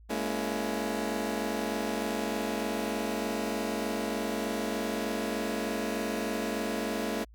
20% pulse chord, A# half-diminished seventh, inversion third, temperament just, 209.8 / 233.1 / 279.7 / 335.6 Hz, G#3 / A#3 / C#4 / E4, +18 / 0 / +16 / +31 cents, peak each -29 / -30 / -31 / -32 dBFS, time 0.09-7.25 s, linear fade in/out 20 ms, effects added 55 Hz sine -50 dBFS peak until 7.34 s + MP3 96 kbps

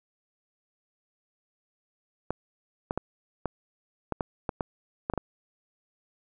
clicks, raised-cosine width 1 ms, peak -14 dBFS, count 11, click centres 2.306 / 2.909 / 2.976 / 3.457 / 4.123 / 4.208 / 4.492 / 4.608 / 5.099 / 5.137 / 5.177 s, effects none

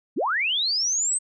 sine linear sweep, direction up, 160.8 to 8372 Hz, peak -21 dBFS, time 0.16-1.19 s, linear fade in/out 20 ms, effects none

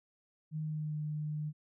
sine tone with pitch glide, 155.2 to 151.48 Hz, D#3 to D#3, -4 to -46 cents, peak -34 dBFS, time 0.51-1.53 s, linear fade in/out 50 ms, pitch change -42 cents, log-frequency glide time 0.62-0.97 s, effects none

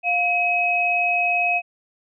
sine tone pair together, 704.9 / 2547 Hz, F5 / D#7, +16 / +40 cents, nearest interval octave + minor seventh, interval 2224 cents, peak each -22 / -19 dBFS, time 0.03-1.62 s, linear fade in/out 50 ms, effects none

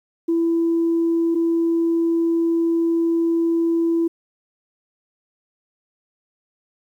sine tone pair in turn, 333.4 / 333.4 Hz, E4 / E4, +20 / +20 cents, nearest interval unison, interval 0 cents, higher neither, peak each -15 dBFS, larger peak neither, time 0.28-1.35 / 1.35-4.08 s, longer second, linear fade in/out 10 ms, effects tanh soft clip ceiling -12 dBFS + 9-bit

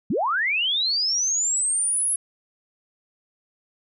sine linear sweep, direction up, 149 to 10870 Hz, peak -20 dBFS, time 0.1-2.16 s, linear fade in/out 5 ms, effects none

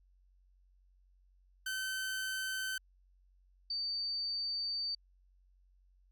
sawtooth / sine tone pair in turn, 1534 / 4597 Hz, G6 / D8, -38 / -38 cents, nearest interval octave + perfect fifth, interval 1900 cents, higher second, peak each -32 / -34 dBFS, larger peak first, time 1.66-2.78 / 3.7-4.95 s, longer second, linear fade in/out 5 ms, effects added 46 Hz sine -64 dBFS peak until 6.11 s

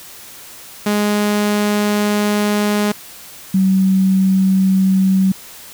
sawtooth / sine tone pair in turn, 207.7 / 190.38 Hz, G#3 / F#3, 0 / +50 cents, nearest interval major second, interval 150 cents, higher first, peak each -10 dBFS, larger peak neither, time 0.86-2.92 / 3.54-5.32 s, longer first, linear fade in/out 5 ms, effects white hiss -37 dBFS RMS until 5.73 s

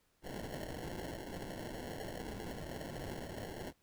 white noise with sample-and-hold, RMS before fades -44 dBFS, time 0.22-3.73 s, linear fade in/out 50 ms, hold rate 1225 Hz, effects pink hiss -75 dBFS RMS until 3.82 s

